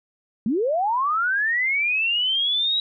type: linear sweep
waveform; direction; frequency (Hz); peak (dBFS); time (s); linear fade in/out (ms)
sine; up; 196 to 3872; -19; 0.46-2.8; 2
effects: none